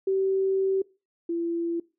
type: tone pair in turn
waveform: sine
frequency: 384.8 / 337.9 Hz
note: G4 / E4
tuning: -32 / +43 cents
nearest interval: major second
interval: 225 cents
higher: first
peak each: -21 / -25 dBFS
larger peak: first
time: 0.07-0.82 / 1.29-1.8 s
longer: first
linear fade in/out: 5 ms
effects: noise-tail reverb RT60 0.3 s tail -22 dB re dry